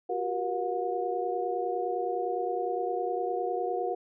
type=tone cluster; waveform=sine; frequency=357.5 / 387.3 / 475 / 722 Hz; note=F4 / G4 / A#4 / F#5; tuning=+41 / -21 / +33 / -43 cents; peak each=-35 / -34 / -33 / -32 dBFS; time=0.09-3.95 s; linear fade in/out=10 ms; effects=none